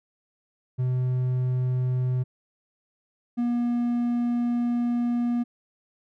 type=tone pair in turn; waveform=triangle; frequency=126.9 / 239.6 Hz; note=B2 / A#3; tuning=+47 / +48 cents; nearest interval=major seventh; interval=1101 cents; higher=second; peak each=-20 dBFS; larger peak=neither; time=0.78-2.24 / 3.37-5.44 s; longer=second; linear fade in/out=20 ms; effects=none